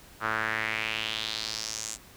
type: tone with band-pass filter sweep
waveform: sawtooth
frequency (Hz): 110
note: A2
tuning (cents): 0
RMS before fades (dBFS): -32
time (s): 0.2-1.98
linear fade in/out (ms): 50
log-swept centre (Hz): 1300 to 7600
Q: 3.3
effects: pink hiss -52 dBFS RMS until 2.16 s